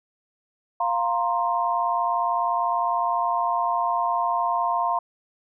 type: chord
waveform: sine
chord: F suspended fourth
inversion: none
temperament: equal with one note detuned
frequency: 698.5 / 932.3 / 1052 Hz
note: F5 / Bb5 / C6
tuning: 0 / 0 / +9 cents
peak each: -25 dBFS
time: 0.8-4.99 s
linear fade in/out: 5 ms
effects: none